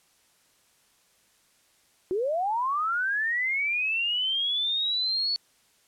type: linear sweep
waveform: sine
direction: up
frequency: 350.6 to 4454 Hz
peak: -24 dBFS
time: 2.11-5.36 s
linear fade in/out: 0 ms
effects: white hiss -64 dBFS RMS until 5.87 s + low-pass 11000 Hz 12 dB/octave